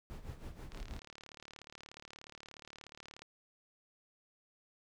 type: noise with tremolo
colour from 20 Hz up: brown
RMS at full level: -43 dBFS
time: 0.1-0.99 s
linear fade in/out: 0 ms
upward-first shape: sine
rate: 6.2 Hz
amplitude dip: 70%
type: click train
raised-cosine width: 0.2 ms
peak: -33 dBFS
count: 93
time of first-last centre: 0.72-3.22 s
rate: 36.8 Hz
effects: none